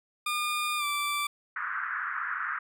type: tone with pitch glide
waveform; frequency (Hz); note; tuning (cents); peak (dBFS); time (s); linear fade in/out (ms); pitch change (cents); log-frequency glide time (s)
20% pulse; 1211 to 1168.4; D#6 to D6; -47 to -9; -23; 0.26-1.27; 5; -62; 0.78-0.84
type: band-pass noise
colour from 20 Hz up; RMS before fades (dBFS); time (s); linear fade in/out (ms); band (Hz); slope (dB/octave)
white; -33; 1.56-2.59; 5; 1200 to 1700; 48
effects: none